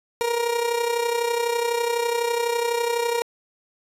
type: tone with amplitude modulation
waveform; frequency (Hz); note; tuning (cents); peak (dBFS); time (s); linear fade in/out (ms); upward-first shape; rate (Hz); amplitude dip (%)
30% pulse; 471; A#4; +18; -16; 0.21-3.22; 0; sine; 32; 60
effects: resampled to 32000 Hz